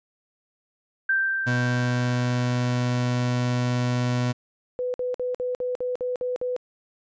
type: tone with exponential decay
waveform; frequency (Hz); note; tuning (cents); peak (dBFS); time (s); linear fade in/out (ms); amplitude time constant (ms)
sine; 1568; G6; 0; -18; 1.09-3.26; 5; 470
type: tone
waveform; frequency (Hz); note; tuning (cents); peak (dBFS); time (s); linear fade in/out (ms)
30% pulse; 123.47; B2; 0; -19; 1.46-4.33; 20
type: tone bursts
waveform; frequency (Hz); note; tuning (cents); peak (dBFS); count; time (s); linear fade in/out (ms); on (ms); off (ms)
sine; 498.6; B4; +16; -24; 9; 4.79-6.564; 0; 150; 53
effects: resampled to 16000 Hz

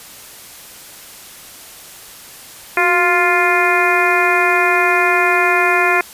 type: harmonic tone with a mistuned harmonic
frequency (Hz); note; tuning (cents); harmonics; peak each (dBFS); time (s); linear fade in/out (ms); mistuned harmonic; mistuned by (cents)
350; F4; +4; 1 / 2 / 3 / 4 / 5 / 6 / 7; -19 / -19 / -19 / -19 / -19 / -19 / -19; 2.77-6.01; 2; 1; +80
effects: white hiss -37 dBFS RMS until 6.13 s + resampled to 32000 Hz

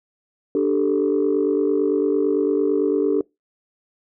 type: chord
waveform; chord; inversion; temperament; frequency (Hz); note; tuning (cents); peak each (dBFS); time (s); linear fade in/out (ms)
sine; D suspended fourth; none; just; 293.7 / 391.6 / 440.5; D4 / G4 / A4; 0 / -2 / +2; -20; 0.55-3.21; 2
effects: noise-tail reverb RT60 0.2 s tail -24 dB re dry + tanh soft clip ceiling -10 dBFS

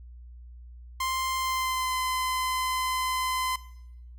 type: tone with pitch glide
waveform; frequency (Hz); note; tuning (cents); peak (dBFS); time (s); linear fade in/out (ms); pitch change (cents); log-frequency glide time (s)
sawtooth; 1047 to 1026.6; C6 to C6; +1 to -33; -23; 1-3.56; 5; -34; 1.37-1.94
effects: noise-tail reverb RT60 0.8 s tail -18 dB re dry + added 60 Hz sine -43 dBFS peak until 4.18 s

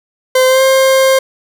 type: tone with pitch glide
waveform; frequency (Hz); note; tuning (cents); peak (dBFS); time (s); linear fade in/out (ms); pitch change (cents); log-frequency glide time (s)
40% pulse; 516 to 529.9; C5 to C5; -24 to +22; -6; 0.35-1.19; 5; +46; 0.47-0.62
effects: none

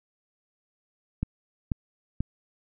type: click train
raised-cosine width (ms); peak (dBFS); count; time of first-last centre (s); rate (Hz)
5; -14; 3; 1.23-2.206; 2.05
effects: none

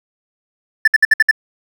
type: tone bursts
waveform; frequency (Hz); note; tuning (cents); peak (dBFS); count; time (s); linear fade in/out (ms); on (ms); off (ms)
triangle; 1760; A6; 0; -4; 6; 0.85-1.312; 5; 27; 60
effects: none

